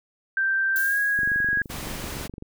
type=tone with pitch glide; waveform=sine; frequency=1568 to 1651.7 Hz; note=G6 to G#6; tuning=0 to -10 cents; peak=-20 dBFS; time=0.37-1.62 s; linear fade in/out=2 ms; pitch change=+90 cents; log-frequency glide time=0.77-0.99 s
type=noise with exponential decay; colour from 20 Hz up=violet; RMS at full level=-30 dBFS; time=0.76-1.91 s; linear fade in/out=0 ms; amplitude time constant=250 ms
type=click train; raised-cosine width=3 ms; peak=-24 dBFS; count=30; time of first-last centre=1.19-2.424 s; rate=23.5 Hz
type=noise; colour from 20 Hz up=pink; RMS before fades=-34 dBFS; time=1.69-2.28 s; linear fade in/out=20 ms
effects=none